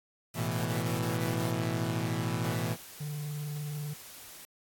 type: chord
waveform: sawtooth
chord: A suspended second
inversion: none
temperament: equal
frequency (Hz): 110 / 123.47 / 164.81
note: A2 / B2 / E3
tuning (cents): 0 / 0 / 0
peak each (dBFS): -30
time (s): 0.34-2.77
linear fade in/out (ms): 50
type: noise bursts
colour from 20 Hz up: white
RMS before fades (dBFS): -46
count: 7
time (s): 0.34-1.512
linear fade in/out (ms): 2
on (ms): 140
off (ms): 32
type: noise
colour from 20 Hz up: white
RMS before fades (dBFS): -48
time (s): 2.44-4.45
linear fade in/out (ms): 0
type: tone with vibrato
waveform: triangle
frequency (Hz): 147.8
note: D3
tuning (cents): +11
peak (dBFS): -32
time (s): 3-3.94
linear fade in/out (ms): 10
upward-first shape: triangle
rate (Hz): 20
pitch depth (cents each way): 60
effects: AAC 64 kbps